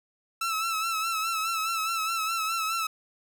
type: tone with vibrato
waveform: sawtooth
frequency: 1318.5 Hz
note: E6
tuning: in tune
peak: -23 dBFS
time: 0.41-2.87 s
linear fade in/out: 5 ms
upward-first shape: sine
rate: 4.8 Hz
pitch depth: 50 cents each way
effects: none